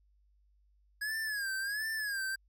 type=tone with vibrato; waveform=square; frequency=1661.2 Hz; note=G#6; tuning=in tune; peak=-34 dBFS; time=1.01-2.36 s; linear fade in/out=10 ms; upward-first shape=sine; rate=1.4 Hz; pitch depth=120 cents each way; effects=added 50 Hz sine -65 dBFS peak until 2.48 s